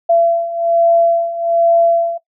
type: beating tone pair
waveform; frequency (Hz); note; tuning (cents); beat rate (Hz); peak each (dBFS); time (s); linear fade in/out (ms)
sine; 675 / 676.2; E5 / E5; +41 / +44; 1.2; -16 / -12; 0.09-2.18; 10
effects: noise-tail reverb RT60 0.1 s tail -18 dB re dry